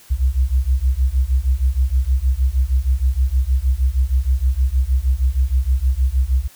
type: beating tone pair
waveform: sine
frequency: 61.74 / 68.14 Hz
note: B1 / C#2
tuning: 0 / -29 cents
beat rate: 6.4 Hz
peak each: -17 dBFS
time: 0.1-6.48 s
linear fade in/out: 20 ms
effects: white hiss -47 dBFS RMS until 6.55 s